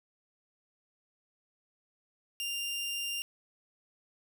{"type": "tone", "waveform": "sawtooth", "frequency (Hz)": 2794, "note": "F7", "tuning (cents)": 0, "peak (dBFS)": -30, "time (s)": [2.4, 3.22], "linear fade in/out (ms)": 0, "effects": []}